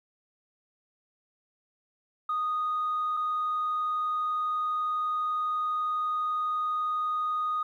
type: tone pair in turn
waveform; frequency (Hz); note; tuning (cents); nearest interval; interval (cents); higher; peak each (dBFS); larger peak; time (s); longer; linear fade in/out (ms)
sine; 1239 / 1239; D#6 / D#6; -8 / -8; unison; 0; neither; -25; neither; 2.29-3.17 / 3.17-7.63; second; 5
effects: tanh soft clip ceiling -23 dBFS + 11-bit